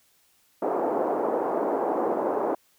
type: band-pass noise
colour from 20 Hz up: pink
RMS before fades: -26 dBFS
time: 0.62-2.55 s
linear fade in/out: 5 ms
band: 320 to 910 Hz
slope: 24 dB/octave
effects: white hiss -64 dBFS RMS until 2.78 s